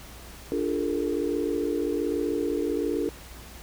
sine chord, Bb dominant seventh, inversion first, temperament equal with one note detuned, 293.7 / 349.2 / 415.3 / 456.6 Hz, D4 / F4 / Ab4 / Bb4, 0 / 0 / 0 / -36 cents, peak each -29 / -30 / -31 / -30 dBFS, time 0.52-3.09 s, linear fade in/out 0 ms, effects added 59 Hz sine -46 dBFS peak until 3.62 s + pink hiss -46 dBFS RMS until 3.62 s

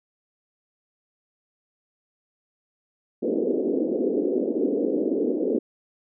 white band-pass noise, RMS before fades -24 dBFS, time 3.22-5.59 s, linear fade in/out 10 ms, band 230 to 490 Hz, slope 48 dB/octave, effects none

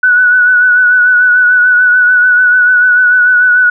sine tone with vibrato, 1480 Hz, F#6, in tune, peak -4 dBFS, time 0.03-3.7 s, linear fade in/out 5 ms, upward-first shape triangle, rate 6.8 Hz, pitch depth 38 cents each way, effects none

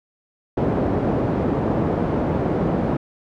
pink band-pass noise, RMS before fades -21 dBFS, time 0.57-2.97 s, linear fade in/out 5 ms, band 110 to 620 Hz, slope 12 dB/octave, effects none

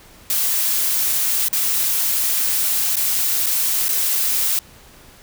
blue noise with dropouts, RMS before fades -19 dBFS, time 0.3-4.59 s, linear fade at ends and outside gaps 1 ms, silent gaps 1.484-1.529 / 2.957-2.967 / 3.461-3.465 / 3.883-3.89 s, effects pink hiss -46 dBFS RMS until 5.22 s

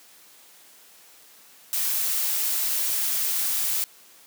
blue noise, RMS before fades -25 dBFS, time 1.73-3.84 s, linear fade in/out 0 ms, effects white hiss -52 dBFS RMS until 4.26 s + high-pass 200 Hz 12 dB/octave

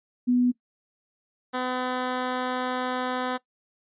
sine / 10% pulse tone pair in turn, 246.9 / 253.1 Hz, B3 / B3, 0 / +43 cents, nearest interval unison, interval 43 cents, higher second, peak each -18 dBFS, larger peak neither, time 0.27-0.52 / 1.53-3.38 s, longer second, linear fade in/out 20 ms, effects noise-tail reverb RT60 0.1 s tail -19 dB re dry + resampled to 8000 Hz

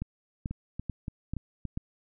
two click trains, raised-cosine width 5 ms, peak -22 / -20 dBFS, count 5 / 5, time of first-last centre 0.51-1.653 / 0.02-1.774 s, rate 3.5 / 2.28 Hz, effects none

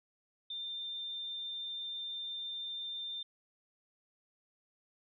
sine tone, 3593 Hz, A7, 36 cents sharp, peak -38 dBFS, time 0.5-3.23 s, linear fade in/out 5 ms, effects none

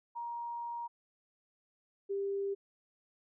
sine tone pair in turn, 943 / 396.5 Hz, A#5 / G4, +20 / +20 cents, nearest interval octave + minor third, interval 1500 cents, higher first, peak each -37 / -32 dBFS, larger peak second, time 0.15-0.88 / 2.09-2.55 s, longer first, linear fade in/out 20 ms, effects none

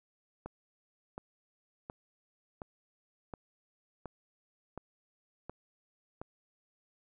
click train, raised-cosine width 1 ms, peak -27 dBFS, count 9, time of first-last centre 0.46-6.215 s, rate 1.39 Hz, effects none

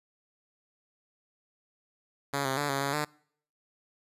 5% pulse tone with pitch steps, 140.4 / 133.5 / 145.2 / 137.8 / 139.7 / 149.7 Hz, C#3 / C3 / D3 / C#3 / C#3 / D3, +22 / +35 / -19 / -10 / +14 / +33 cents, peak -17 dBFS, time 2.33-3.05 s, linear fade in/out 10 ms, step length 120 ms, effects noise-tail reverb RT60 0.6 s tail -25 dB re dry + resampled to 32000 Hz

